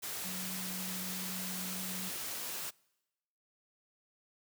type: tone in noise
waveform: sine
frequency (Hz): 185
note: F#3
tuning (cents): 0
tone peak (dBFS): -42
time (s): 0.24-2.1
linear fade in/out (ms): 20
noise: white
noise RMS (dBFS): -40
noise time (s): 0.02-2.71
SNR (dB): -5
effects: noise-tail reverb RT60 1.0 s tail -26 dB re dry + high-pass 100 Hz 12 dB/octave

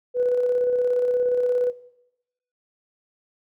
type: tone with tremolo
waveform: sine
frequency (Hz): 493.9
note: B4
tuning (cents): 0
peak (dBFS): -16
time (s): 0.14-1.73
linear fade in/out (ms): 50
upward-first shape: square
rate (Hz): 17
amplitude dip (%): 25
effects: noise-tail reverb RT60 0.9 s tail -20 dB re dry + tanh soft clip ceiling -12 dBFS

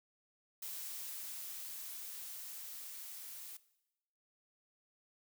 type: noise with level ramp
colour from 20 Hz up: blue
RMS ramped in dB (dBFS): -44 to -49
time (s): 0.62-3.57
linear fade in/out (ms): 5
effects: noise-tail reverb RT60 0.9 s tail -18 dB re dry

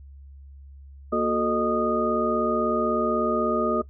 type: tone cluster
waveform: sine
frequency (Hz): 234.5 / 363.6 / 439.8 / 613 / 1235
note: A#3 / F#4 / A4 / D#5 / D#6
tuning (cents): +11 / -30 / -1 / -26 / -13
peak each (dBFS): -27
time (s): 1.12-3.82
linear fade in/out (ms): 10
effects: noise-tail reverb RT60 0.1 s tail -18 dB re dry + added 69 Hz sine -42 dBFS peak until 3.89 s

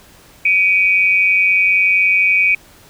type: tone pair together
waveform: sine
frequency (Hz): 2292 / 2481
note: D7 / D#7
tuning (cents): -43 / -6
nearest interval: minor second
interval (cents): 137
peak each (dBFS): -13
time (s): 0.45-2.55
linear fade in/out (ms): 5
effects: pink hiss -45 dBFS RMS until 2.89 s

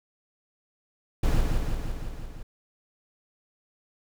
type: noise with echo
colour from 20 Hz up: brown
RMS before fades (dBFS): -21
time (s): 1.23-1.41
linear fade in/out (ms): 5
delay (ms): 170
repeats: 6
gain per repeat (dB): -3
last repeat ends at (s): 2.43
effects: none

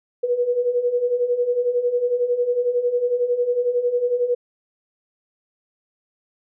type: beating tone pair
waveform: sine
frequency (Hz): 480 / 491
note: B4 / B4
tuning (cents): -49 / -10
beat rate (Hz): 11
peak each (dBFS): -24 / -19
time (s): 0.23-4.35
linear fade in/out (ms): 10
effects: none

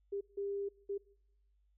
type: tone bursts at uneven times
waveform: sine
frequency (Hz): 400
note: G4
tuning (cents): +35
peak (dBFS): -35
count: 3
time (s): 0.12-0.21 / 0.37-0.69 / 0.89-0.98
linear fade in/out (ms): 10
effects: noise-tail reverb RT60 0.8 s tail -24 dB re dry + added 50 Hz sine -69 dBFS peak until 1.77 s

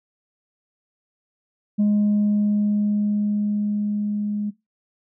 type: tone with level ramp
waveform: sine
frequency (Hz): 207.7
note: G#3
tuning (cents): 0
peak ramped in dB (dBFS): -13 to -22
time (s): 1.78-4.51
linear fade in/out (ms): 20
effects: noise-tail reverb RT60 0.2 s tail -20 dB re dry + tanh soft clip ceiling -14 dBFS

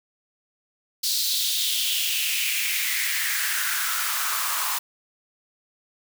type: noise with high-pass filter sweep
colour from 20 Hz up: white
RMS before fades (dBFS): -25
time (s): 1.03-4.79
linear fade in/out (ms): 10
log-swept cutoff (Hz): 4400 to 980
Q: 4
effects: none

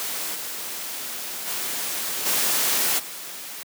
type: noise with level steps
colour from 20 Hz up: white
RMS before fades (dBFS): -29 / -32 / -28 / -22 / -36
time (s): 0-3.63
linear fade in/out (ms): 0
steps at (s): 0.34 / 1.46 / 2.25 / 2.98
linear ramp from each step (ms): 20
effects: high-pass 200 Hz 12 dB/octave

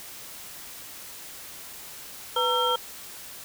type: tone cluster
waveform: sine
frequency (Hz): 495.5 / 925 / 1347 / 3200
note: B4 / A#5 / E6 / G7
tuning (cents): +6 / -14 / +37 / +35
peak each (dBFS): -27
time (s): 2.36-2.76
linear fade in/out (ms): 5
effects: white hiss -42 dBFS RMS until 3.44 s

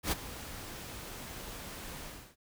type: noise with ADSR envelope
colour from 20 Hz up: pink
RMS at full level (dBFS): -29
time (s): 0.03-2.36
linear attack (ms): 89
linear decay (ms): 20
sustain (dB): -15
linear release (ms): 320
effects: none

